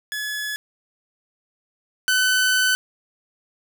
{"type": "tone pair in turn", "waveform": "sawtooth", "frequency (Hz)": [1703, 1509.9], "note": ["G#6", "F#6"], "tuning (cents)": [43, 35], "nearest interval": "major second", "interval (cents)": 208, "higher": "first", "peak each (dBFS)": [-22, -13], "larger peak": "second", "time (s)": [[0.12, 0.56], [2.08, 2.75]], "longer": "second", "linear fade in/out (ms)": 0, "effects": []}